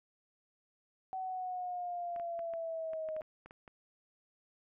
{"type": "linear sweep", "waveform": "sine", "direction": "down", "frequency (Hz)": [757, 622.3], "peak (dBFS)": -36, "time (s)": [1.13, 3.21], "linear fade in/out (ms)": 0}
{"type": "clicks", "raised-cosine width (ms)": 0.5, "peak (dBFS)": -37, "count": 11, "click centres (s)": [2.162, 2.198, 2.392, 2.537, 2.934, 3.088, 3.165, 3.218, 3.46, 3.509, 3.678]}
{"effects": []}